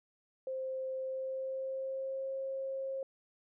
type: tone with pitch glide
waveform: sine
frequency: 524 to 536.2 Hz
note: C5 to C5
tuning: +2 to +42 cents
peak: -35 dBFS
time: 0.47-3.03 s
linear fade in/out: 2 ms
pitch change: +40 cents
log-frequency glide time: 0.97-2.32 s
effects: none